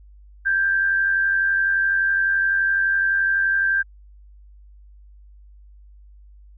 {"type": "tone pair together", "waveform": "sine", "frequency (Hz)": [1576.2, 1668], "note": ["G6", "G#6"], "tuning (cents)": [9, 7], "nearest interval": "minor second", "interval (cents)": 98, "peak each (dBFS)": [-17, -28], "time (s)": [0.45, 3.83], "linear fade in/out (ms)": 20, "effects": ["added 50 Hz sine -44 dBFS peak until 6.57 s"]}